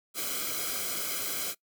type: noise with comb filter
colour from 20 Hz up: white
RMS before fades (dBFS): -33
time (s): 0.14-1.55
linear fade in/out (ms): 50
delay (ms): 1.1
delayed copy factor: -0.9
effects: noise-tail reverb RT60 0.1 s tail -21 dB re dry